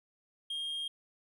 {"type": "tone", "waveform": "triangle", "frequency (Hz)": 3227, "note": "G7", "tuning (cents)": 50, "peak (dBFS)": -33, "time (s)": [0.5, 0.88], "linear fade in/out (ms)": 5, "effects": []}